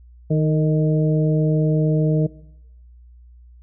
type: harmonic tone with a mistuned harmonic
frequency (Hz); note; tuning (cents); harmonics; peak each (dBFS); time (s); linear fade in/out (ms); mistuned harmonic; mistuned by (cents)
155.56; D#3; 0; 1 / 2 / 3 / 4; -16 / -25 / -24 / -28; 0.3-2.27; 10; 3; -31
effects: noise-tail reverb RT60 0.9 s tail -21 dB re dry + added 60 Hz sine -43 dBFS peak until 3.62 s